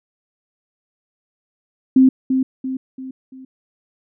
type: tone with echo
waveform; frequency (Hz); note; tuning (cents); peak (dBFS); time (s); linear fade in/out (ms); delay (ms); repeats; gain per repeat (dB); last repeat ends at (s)
sine; 261.6; C4; 0; -7; 1.96-2.09; 5; 340; 4; -7; 3.45
effects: none